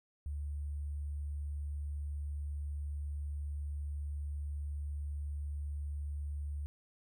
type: tone with sample-and-hold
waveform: sine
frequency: 72.7 Hz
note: D2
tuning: 17 cents flat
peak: -36 dBFS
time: 0.26-6.66 s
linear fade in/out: 0 ms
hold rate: 8820 Hz
effects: none